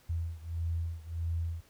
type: beating tone pair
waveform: sine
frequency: 82.8 / 84.4 Hz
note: E2 / E2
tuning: +8 / +41 cents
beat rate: 1.6 Hz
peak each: -34 / -36 dBFS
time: 0.09-1.61 s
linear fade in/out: 10 ms
effects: pink hiss -63 dBFS RMS until 1.69 s